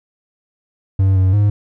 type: tone with pitch steps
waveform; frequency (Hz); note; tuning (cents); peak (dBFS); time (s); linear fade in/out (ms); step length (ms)
triangle; 96.2 / 93.9 / 103.1; G2 / F#2 / G#2; -32 / +26 / -12; -8; 0.99-1.5; 5; 170
effects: none